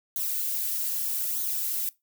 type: noise with flanger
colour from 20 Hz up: violet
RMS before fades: -29 dBFS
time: 0.16-1.89 s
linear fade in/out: 0 ms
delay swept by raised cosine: 0.38 to 5.58 ms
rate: 0.8 Hz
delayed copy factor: -0.8
effects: noise-tail reverb RT60 0.2 s tail -21 dB re dry